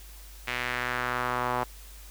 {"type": "tone with band-pass filter sweep", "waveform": "sawtooth", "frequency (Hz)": 123.7, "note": "B2", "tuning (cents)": 3, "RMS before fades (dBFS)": -30, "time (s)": [0.47, 1.64], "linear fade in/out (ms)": 10, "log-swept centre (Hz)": [2300, 940], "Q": 2, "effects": ["added 50 Hz sine -45 dBFS peak until 2.1 s", "white hiss -51 dBFS RMS until 2.1 s"]}